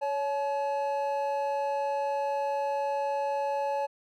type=tone pair together; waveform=triangle; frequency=559.6 / 858 Hz; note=C#5 / A5; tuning=+16 / -44 cents; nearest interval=perfect fifth; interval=740 cents; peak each=-28 dBFS; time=0.01-3.87 s; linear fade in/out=20 ms; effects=none